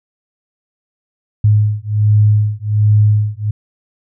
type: beating tone pair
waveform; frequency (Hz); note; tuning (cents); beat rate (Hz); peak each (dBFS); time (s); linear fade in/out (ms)
sine; 104.9 / 106.2; G#2 / G#2; +18 / +39; 1.3; -12; 1.44-3.51; 5
effects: none